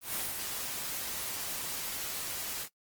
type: noise with ADSR envelope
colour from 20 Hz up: white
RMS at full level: -33 dBFS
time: 0.01-2.69 s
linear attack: 140 ms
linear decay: 190 ms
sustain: -4 dB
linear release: 76 ms
effects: noise-tail reverb RT60 0.1 s tail -18 dB re dry + Opus 24 kbps